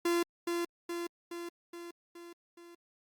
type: tone with echo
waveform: 45% pulse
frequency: 343.6 Hz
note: F4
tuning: 28 cents flat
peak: -27 dBFS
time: 0.05-0.23 s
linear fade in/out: 5 ms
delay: 420 ms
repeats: 6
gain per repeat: -4 dB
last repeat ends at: 2.75 s
effects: Opus 48 kbps